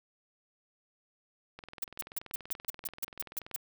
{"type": "click train", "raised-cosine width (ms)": 0.3, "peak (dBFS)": -29, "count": 42, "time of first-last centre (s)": [1.59, 3.561], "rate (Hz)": 20.8}
{"type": "noise bursts", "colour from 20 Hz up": "violet", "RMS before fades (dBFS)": -33, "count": 11, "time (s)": [1.82, 3.562], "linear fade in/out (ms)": 5, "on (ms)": 22, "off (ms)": 150}
{"effects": []}